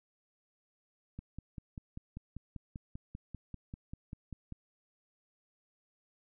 click train, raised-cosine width 5 ms, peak -30 dBFS, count 18, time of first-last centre 1.19-4.523 s, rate 5.1 Hz, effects none

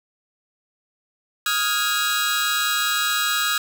sawtooth tone cluster, 1253 / 1408 / 1649 / 3898 Hz, D#6 / F6 / G#6 / B7, +12 / +14 / -13 / -23 cents, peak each -22 dBFS, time 1.46-3.58 s, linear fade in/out 2 ms, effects none

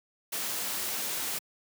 white noise, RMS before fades -33 dBFS, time 0.32-1.39 s, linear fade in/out 10 ms, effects high-pass 150 Hz 12 dB/octave

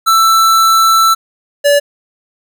square tone pair in turn, 1329 / 575.1 Hz, E6 / D5, +14 / -36 cents, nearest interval octave + minor third, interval 1450 cents, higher first, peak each -7 dBFS, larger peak neither, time 0.06-1.15 / 1.64-1.8 s, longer first, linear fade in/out 20 ms, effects none

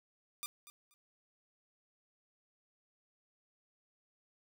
5% pulse tone with echo, 1200 Hz, D6, 37 cents sharp, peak -27 dBFS, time 0.43-0.46 s, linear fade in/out 0 ms, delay 240 ms, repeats 2, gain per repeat -14 dB, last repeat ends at 0.94 s, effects none

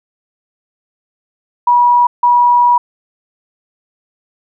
sine tone bursts at uneven times, 968 Hz, B5, 35 cents flat, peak -6 dBFS, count 2, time 1.67-2.07 / 2.23-2.78 s, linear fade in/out 5 ms, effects none

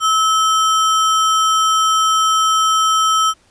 sine tone with sample-and-hold, 1300 Hz, E6, 24 cents flat, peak -11 dBFS, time 0-3.34 s, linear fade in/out 50 ms, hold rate 4410 Hz, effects pink hiss -54 dBFS RMS until 3.5 s + resampled to 22050 Hz

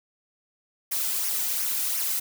blue noise with flanger, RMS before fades -27 dBFS, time 0.91-2.2 s, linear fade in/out 10 ms, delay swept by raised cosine 0.24 to 1.84 ms, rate 2.8 Hz, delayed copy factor -0.55, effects none

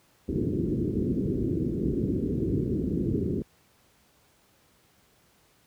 white low-pass noise, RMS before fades -27 dBFS, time 0.28-3.42 s, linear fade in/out 2 ms, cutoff 390 Hz, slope 48 dB/octave, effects pink hiss -63 dBFS RMS until 5.66 s + high-pass 60 Hz 12 dB/octave

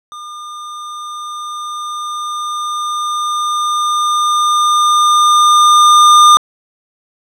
square tone with level ramp, 1208 Hz, D6, 48 cents sharp, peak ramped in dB -28 to -3 dBFS, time 0.12-6.37 s, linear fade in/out 0 ms, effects low-pass 8000 Hz 12 dB/octave

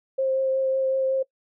sine tone with vibrato, 530 Hz, C5, 22 cents sharp, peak -20 dBFS, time 0.18-1.23 s, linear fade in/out 10 ms, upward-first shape triangle, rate 5.4 Hz, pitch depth 13 cents each way, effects noise-tail reverb RT60 0.1 s tail -22 dB re dry

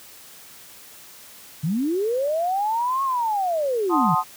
sine linear two-way sweep, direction up then down, 140 to 1100 to 140 Hz, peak -20 dBFS, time 1.63-4.15 s, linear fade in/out 10 ms, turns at 3.03 s
sine chord, F# diminished seventh, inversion none, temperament equal, 740 / 880 / 1046.5 / 1244.5 Hz, F#5 / A5 / C6 / Eb6, 0 / 0 / 0 / 0 cents, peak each -26 / -23 / -22 / -23 dBFS, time 3.89-4.24 s, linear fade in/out 50 ms
effects white hiss -45 dBFS RMS until 4.36 s + high-pass 60 Hz 12 dB/octave

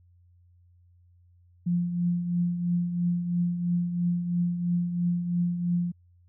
sine tone with tremolo, 174.61 Hz, F3, in tune, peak -21 dBFS, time 1.66-5.92 s, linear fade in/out 10 ms, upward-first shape triangle, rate 3 Hz, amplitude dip 60%, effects added 88 Hz sine -56 dBFS peak until 6.28 s

